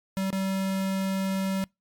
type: tone with dropouts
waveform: square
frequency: 192.2 Hz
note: G3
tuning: 34 cents flat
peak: -26 dBFS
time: 0.17-1.64 s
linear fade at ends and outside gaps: 0 ms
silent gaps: 0.304-0.328 s
effects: noise-tail reverb RT60 0.2 s tail -26 dB re dry + MP3 96 kbps